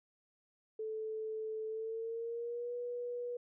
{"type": "tone with pitch glide", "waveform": "sine", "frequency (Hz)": [437.3, 485.2], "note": ["A4", "B4"], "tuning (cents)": [-11, -31], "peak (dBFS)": -37, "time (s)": [0.79, 3.37], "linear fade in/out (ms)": 5, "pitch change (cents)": 180, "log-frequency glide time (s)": [1.67, 2.74], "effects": []}